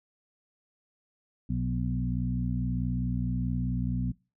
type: harmonic tone with a mistuned harmonic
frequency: 61.7 Hz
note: B1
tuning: 1 cent flat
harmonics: 1 / 2 / 3 / 4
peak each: -33 / -31 / -32 / -34 dBFS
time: 1.49-4.12 s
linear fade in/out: 10 ms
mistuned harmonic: 3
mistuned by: -28 cents
effects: noise-tail reverb RT60 0.3 s tail -23 dB re dry